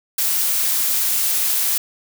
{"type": "noise", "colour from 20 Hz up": "blue", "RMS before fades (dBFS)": -19, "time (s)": [0.18, 1.78], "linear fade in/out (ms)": 5, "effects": []}